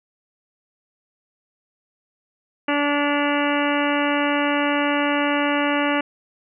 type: harmonic tone with a mistuned harmonic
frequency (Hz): 289.1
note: D4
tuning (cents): -27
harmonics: 1 / 2 / 3 / 4 / 5 / 6 / 7 / 8 / 9 / 10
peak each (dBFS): -22 / -25 / -27 / -28 / -29 / -30 / -30 / -31 / -32 / -32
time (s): 2.68-6.01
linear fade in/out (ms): 5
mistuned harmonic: 9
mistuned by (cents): +67
effects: none